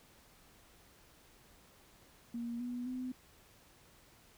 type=tone with pitch steps; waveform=sine; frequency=235.6 / 244.6 / 254 Hz; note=A#3 / B3 / B3; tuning=+19 / -16 / +49 cents; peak=-37 dBFS; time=2.34-3.12 s; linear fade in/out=5 ms; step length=260 ms; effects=pink hiss -63 dBFS RMS until 4.37 s